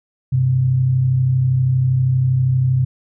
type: tone pair together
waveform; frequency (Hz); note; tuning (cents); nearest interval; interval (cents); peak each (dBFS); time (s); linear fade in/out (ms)
sine; 97.24 / 129.8; G2 / C3; -13 / -13; perfect fourth; 500; -23 / -13; 0.32-2.85; 10
effects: none